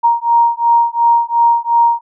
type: beating tone pair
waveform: sine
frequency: 935 / 937.8 Hz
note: A#5 / A#5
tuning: +5 / +10 cents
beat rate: 2.8 Hz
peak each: -12 dBFS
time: 0.03-2.01 s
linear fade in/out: 20 ms
effects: none